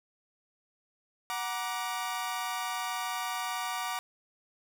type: chord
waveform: sawtooth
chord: Gb augmented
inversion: none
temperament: equal with one note detuned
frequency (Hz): 740 / 948.1 / 1174.7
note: Gb5 / Bb5 / D6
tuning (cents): 0 / +29 / 0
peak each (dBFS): -33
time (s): 1.3-3.99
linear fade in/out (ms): 0
effects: none